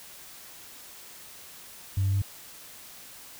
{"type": "tone with pitch steps", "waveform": "sine", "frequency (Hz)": [96.8, 97.4, 98.8], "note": ["G2", "G2", "G2"], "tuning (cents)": [-21, -11, 14], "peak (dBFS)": -21, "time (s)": [1.97, 2.219], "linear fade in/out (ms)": 5, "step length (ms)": 83, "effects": ["tanh soft clip ceiling -19 dBFS", "white hiss -47 dBFS RMS until 3.39 s"]}